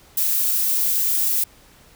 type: noise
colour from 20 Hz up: violet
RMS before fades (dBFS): -20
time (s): 0.17-1.44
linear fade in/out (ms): 5
effects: pink hiss -51 dBFS RMS until 1.95 s